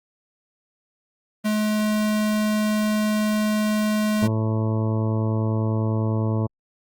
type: tone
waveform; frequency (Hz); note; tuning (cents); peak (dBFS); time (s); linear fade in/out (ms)
square; 213; G#3; +44; -20; 1.44-4.28; 20
type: harmonic tone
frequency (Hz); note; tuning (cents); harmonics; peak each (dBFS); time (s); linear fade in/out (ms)
110; A2; 0; 1 / 2 / 3 / 4 / 5 / 6 / 8 / 9 / 10; -21 / -27 / -31 / -33 / -35 / -37 / -39 / -40 / -41; 4.22-6.47; 10
effects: Opus 32 kbps